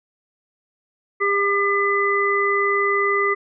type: harmonic tone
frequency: 401.1 Hz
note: G4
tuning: 40 cents sharp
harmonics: 1 / 3 / 5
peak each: -21 / -21 / -21 dBFS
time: 1.2-3.35 s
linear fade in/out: 20 ms
effects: none